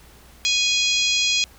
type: harmonic tone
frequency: 828 Hz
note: G#5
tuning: 5 cents flat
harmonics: 3 / 4 / 5 / 6 / 7 / 8 / 9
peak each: -23 / -22 / -25 / -27 / -31 / -27 / -35 dBFS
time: 0.45-1.44 s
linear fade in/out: 0 ms
effects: added 60 Hz sine -50 dBFS peak until 1.58 s + pink hiss -50 dBFS RMS until 1.58 s